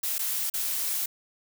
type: noise with dropouts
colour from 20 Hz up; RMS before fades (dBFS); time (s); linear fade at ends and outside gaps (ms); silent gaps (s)
blue; -29; 0.03-1.06; 5; 0.183-0.191 / 0.5-0.538
effects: none